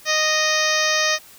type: harmonic tone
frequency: 620 Hz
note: D#5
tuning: 6 cents flat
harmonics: 1 / 2 / 3 / 4 / 5 / 6 / 7 / 8 / 9 / 10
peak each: -25 / -26 / -22 / -26 / -30 / -28 / -31 / -28 / -26 / -27 dBFS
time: 0.05-1.19 s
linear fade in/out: 50 ms
effects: white hiss -46 dBFS RMS until 1.38 s